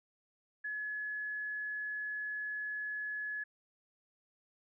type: tone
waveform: sine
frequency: 1700 Hz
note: G#6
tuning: 40 cents sharp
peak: -36 dBFS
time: 0.64-3.44 s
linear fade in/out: 10 ms
effects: none

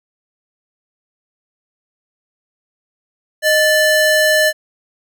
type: ring-modulated tone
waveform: square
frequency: 1187 Hz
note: D6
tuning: 18 cents sharp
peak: -8 dBFS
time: 3.42-4.53 s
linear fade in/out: 50 ms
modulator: 569 Hz
effects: none

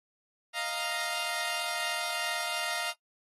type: chord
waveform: 10% pulse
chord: Eb suspended second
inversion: none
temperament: equal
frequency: 622.3 / 698.5 / 932.3 Hz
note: Eb5 / F5 / Bb5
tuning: 0 / 0 / 0 cents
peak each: -30 / -25 / -28 dBFS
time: 0.53-2.94 s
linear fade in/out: 50 ms
effects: noise-tail reverb RT60 0.1 s tail -21 dB re dry + AAC 32 kbps

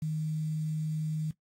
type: tone with quantisation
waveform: sine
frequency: 155.56 Hz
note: D#3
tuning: in tune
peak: -29 dBFS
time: 0.02-1.31 s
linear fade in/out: 5 ms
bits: 9
effects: noise-tail reverb RT60 0.1 s tail -17 dB re dry + AAC 48 kbps

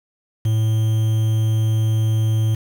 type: tone with quantisation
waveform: triangle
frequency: 110 Hz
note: A2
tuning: in tune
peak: -13 dBFS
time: 0.45-2.55 s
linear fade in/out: 5 ms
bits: 6
effects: none

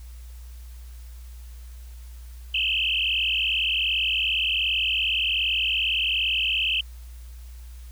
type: tone with frequency modulation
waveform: sine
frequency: 2865 Hz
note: F7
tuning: 44 cents sharp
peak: -21 dBFS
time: 2.54-6.81 s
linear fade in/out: 5 ms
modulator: 41.3 Hz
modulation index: 7.3
effects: added 60 Hz sine -38 dBFS peak until 7.91 s + white hiss -55 dBFS RMS until 7.91 s

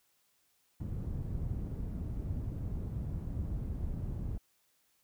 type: low-pass noise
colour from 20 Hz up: white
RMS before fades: -37 dBFS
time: 0.8-4.38 s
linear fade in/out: 5 ms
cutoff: 110 Hz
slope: 12 dB/octave
effects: white hiss -73 dBFS RMS until 5.03 s

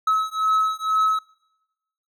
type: beating tone pair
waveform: triangle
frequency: 1288 / 1290.1 Hz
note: E6 / E6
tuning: -41 / -38 cents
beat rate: 2.1 Hz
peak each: -20 dBFS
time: 0.07-1.19 s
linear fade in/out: 5 ms
effects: noise-tail reverb RT60 1.0 s tail -23 dB re dry

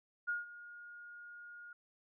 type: tone with ADSR envelope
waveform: sine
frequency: 1429 Hz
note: F6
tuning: 39 cents sharp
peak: -32 dBFS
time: 0.27-1.73 s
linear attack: 21 ms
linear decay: 160 ms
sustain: -17 dB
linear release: 3 ms
effects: none

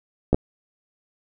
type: clicks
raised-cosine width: 2 ms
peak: -4 dBFS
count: 2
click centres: 0.33 / 0.345 s
effects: none

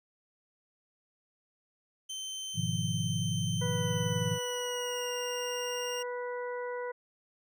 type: tone with pitch glide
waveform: 25% pulse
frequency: 3096 to 2823 Hz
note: G7 to F7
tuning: -22 to +18 cents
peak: -33 dBFS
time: 2.09-6.03 s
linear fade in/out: 10 ms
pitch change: -160 cents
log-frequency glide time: 3.65-5.13 s
type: chord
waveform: sine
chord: F half-diminished seventh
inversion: first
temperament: equal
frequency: 103.83 / 123.47 / 155.56 / 174.61 Hz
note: Ab2 / Cb3 / Eb3 / F3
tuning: 0 / 0 / 0 / 0 cents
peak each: -35 dBFS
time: 2.54-4.39 s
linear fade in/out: 50 ms
type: harmonic tone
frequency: 490.9 Hz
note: B4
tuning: 10 cents flat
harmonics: 1 / 2 / 3 / 4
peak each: -35 / -41 / -45 / -47 dBFS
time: 3.61-6.92 s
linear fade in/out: 10 ms
effects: none

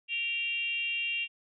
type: tone with frequency modulation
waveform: sine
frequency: 2772 Hz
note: F7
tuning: 14 cents flat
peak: -29 dBFS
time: 0.08-1.28 s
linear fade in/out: 50 ms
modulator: 441 Hz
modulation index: 0.67
effects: none

